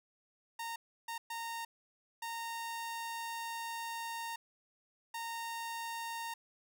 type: tone bursts at uneven times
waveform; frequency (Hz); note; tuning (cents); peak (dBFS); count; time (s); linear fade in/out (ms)
sawtooth; 922; A#5; -19; -35; 5; 0.59-0.76 / 1.08-1.18 / 1.3-1.65 / 2.22-4.36 / 5.14-6.34; 5
effects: none